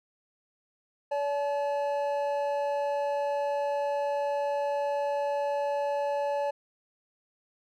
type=tone pair together; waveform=triangle; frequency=570.7 / 861 Hz; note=D5 / A5; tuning=-50 / -38 cents; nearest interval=perfect fifth; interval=712 cents; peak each=-26 / -30 dBFS; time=1.11-6.51 s; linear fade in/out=10 ms; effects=none